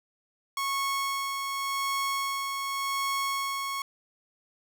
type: tone with tremolo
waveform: sawtooth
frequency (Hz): 1100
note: C#6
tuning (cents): -14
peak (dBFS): -23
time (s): 0.57-3.82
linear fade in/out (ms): 2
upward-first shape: sine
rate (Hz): 0.88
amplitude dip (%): 35
effects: none